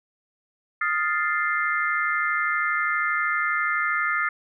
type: chord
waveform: sine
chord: F dominant seventh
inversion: third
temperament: equal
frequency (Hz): 1244.5 / 1396.9 / 1760 / 2093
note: Eb6 / F6 / A6 / C7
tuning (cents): 0 / 0 / 0 / 0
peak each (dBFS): -27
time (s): 0.81-4.29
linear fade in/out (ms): 5
effects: none